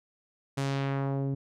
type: tone with low-pass filter sweep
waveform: sawtooth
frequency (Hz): 137.5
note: C#3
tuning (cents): -14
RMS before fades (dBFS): -30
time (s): 0.57-1.35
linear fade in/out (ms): 10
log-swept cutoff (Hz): 10000 to 290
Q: 0.99
effects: none